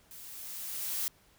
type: noise with level ramp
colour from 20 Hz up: blue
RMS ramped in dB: -49 to -32 dBFS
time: 0.11-1.08 s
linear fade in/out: 0 ms
effects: pink hiss -64 dBFS RMS until 1.38 s